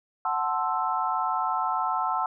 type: chord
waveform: sine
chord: F# half-diminished seventh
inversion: none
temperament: equal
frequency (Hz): 740 / 880 / 1046.5 / 1318.5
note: F#5 / A5 / C6 / E6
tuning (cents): 0 / 0 / 0 / 0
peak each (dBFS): -30 / -29 / -30 / -29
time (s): 0.25-2.26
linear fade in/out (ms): 2
effects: none